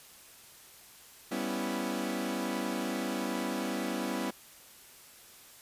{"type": "chord", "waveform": "sawtooth", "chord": "C# half-diminished seventh", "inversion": "second", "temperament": "equal", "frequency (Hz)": [196, 246.9, 277.2, 329.6], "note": ["G3", "B3", "C#4", "E4"], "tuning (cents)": [0, 0, 0, 0], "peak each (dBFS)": [-34, -32, -34, -34], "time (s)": [1.31, 4.31], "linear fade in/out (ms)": 10, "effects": ["white hiss -54 dBFS RMS until 5.61 s", "resampled to 32000 Hz"]}